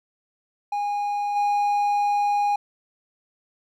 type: tone with level steps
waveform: triangle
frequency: 820 Hz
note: G#5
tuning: 22 cents flat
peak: -21 / -17 dBFS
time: 0.72-2.56 s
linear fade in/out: 5 ms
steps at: 1.35 s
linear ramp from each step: 20 ms
effects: none